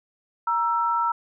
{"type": "tone pair together", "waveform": "sine", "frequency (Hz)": [939.5, 1331], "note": ["A#5", "E6"], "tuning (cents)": [13, 16], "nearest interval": "tritone", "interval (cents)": 603, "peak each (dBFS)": -23, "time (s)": [0.47, 1.12], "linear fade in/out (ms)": 5, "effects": []}